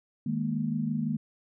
sine chord, D# suspended fourth, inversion none, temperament just, 155.56 / 207.4 / 233.3 Hz, D#3 / G#3 / A#3, 0 / -2 / +2 cents, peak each -32 / -32 / -30 dBFS, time 0.26-1.17 s, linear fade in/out 5 ms, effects none

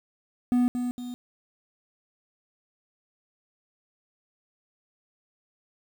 triangle tone with echo, 246.2 Hz, B3, 5 cents flat, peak -17 dBFS, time 0.52-0.68 s, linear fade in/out 0 ms, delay 230 ms, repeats 2, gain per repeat -7 dB, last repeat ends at 1.14 s, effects 8-bit

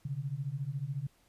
sine beating tone pair, 130.81 / 144.81 Hz, C3 / D3, 0 / -24 cents, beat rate 14 Hz, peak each -37 / -36 dBFS, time 0.05-1.07 s, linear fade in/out 5 ms, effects pink hiss -68 dBFS RMS until 1.28 s + resampled to 32000 Hz

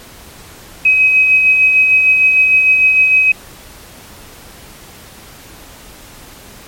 sine tone with tremolo, 2535 Hz, D#7, 32 cents sharp, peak -5 dBFS, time 0.85-3.32 s, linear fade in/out 5 ms, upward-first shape sine, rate 6.6 Hz, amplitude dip 35%, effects pink hiss -37 dBFS RMS until 6.67 s + MP3 64 kbps

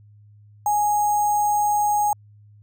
sine tone with sample-and-hold, 830.6 Hz, G#5, in tune, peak -17 dBFS, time 0.66-2.13 s, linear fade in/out 2 ms, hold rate 7350 Hz, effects added 104 Hz sine -47 dBFS peak until 2.62 s

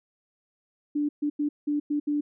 sine tone bursts at uneven times, 293.7 Hz, D4, in tune, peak -23 dBFS, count 6, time 0.95-1.09 / 1.22-1.3 / 1.39-1.49 / 1.67-1.8 / 1.9-2 / 2.07-2.21 s, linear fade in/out 10 ms, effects none

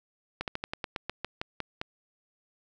slowing click train, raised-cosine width 0.3 ms, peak -16 dBFS, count 12, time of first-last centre 0.41-1.815 s, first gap 68 ms, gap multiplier 1.12, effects none

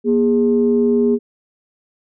sine tone pair together, 238.4 / 410.9 Hz, A#3 / G#4, +39 / -18 cents, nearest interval major sixth, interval 943 cents, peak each -14 dBFS, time 0.04-1.19 s, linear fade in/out 50 ms, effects tanh soft clip ceiling -4 dBFS

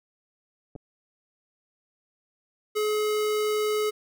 clicks, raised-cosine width 2 ms, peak -29 dBFS, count 2, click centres 0.754 / 0.761 s
square tone, 424.9 Hz, G#4, 40 cents sharp, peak -24 dBFS, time 2.75-3.91 s, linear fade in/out 20 ms
effects none

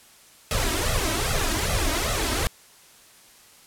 pink noise with flanger, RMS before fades -24 dBFS, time 0.51-2.47 s, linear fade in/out 0 ms, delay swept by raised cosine 1.5 to 3.2 ms, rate 2.5 Hz, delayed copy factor +0.95, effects white hiss -52 dBFS RMS until 3.66 s + low-pass 12000 Hz 12 dB/octave

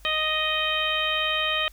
harmonic tone, 622.3 Hz, D#5, in tune, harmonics 1 / 2 / 3 / 4 / 5 / 6, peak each -32 / -30 / -30 / -29 / -27 / -32 dBFS, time 0.05-1.68 s, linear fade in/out 0 ms, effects added 50 Hz sine -47 dBFS peak until 1.72 s + white hiss -57 dBFS RMS until 1.72 s

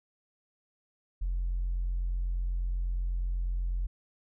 triangle tone with tanh clipping, 44.09 Hz, F1, 17 cents sharp, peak -28 dBFS, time 1.21-3.87 s, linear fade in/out 10 ms, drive 5 dB, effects none

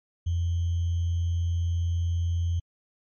sine tone with sample-and-hold, 85.3 Hz, F2, 40 cents flat, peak -23 dBFS, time 0.26-2.6 s, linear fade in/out 10 ms, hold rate 3150 Hz, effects MP3 32 kbps

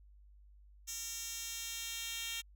10% pulse tone with high-pass filter sweep, 460 Hz, A#4, 23 cents flat, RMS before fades -42 dBFS, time 0.87-2.42 s, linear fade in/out 20 ms, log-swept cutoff 5500 to 3500 Hz, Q 2.1, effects added 50 Hz sine -57 dBFS peak until 2.55 s

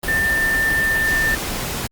sine tone in noise, 1788 Hz, A6, 27 cents sharp, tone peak -16 dBFS, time 0.08-1.35 s, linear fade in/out 5 ms, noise pink, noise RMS -25 dBFS, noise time 0.03-1.87 s, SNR +6 dB, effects Opus 32 kbps

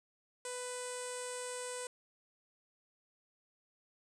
sawtooth tone with low-pass filter, 497.2 Hz, B4, 12 cents sharp, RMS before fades -42 dBFS, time 0.45-1.87 s, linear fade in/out 2 ms, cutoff 8500 Hz, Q 8.5, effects none

